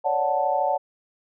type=chord; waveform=sine; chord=D major seventh; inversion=third; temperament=equal; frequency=554.4 / 587.3 / 740 / 880 Hz; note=C#5 / D5 / F#5 / A5; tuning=0 / 0 / 0 / 0 cents; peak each=-27 / -27 / -24 / -25 dBFS; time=0.04-0.78 s; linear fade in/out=20 ms; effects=none